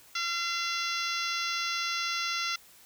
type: harmonic tone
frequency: 684 Hz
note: F5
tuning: 36 cents flat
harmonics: 2 / 3 / 4 / 5 / 6 / 7 / 8 / 9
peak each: -34 / -36 / -37 / -38 / -39 / -39 / -40 / -41 dBFS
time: 0.15-2.56 s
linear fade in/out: 5 ms
effects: white hiss -56 dBFS RMS until 2.85 s